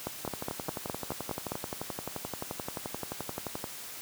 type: two click trains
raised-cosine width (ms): 1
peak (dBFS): -18 / -20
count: 8 / 40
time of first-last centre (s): 0.07-1.519 / 0.25-3.641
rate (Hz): 4.83 / 11.5
effects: white hiss -43 dBFS RMS until 4.01 s + high-pass 80 Hz 12 dB/octave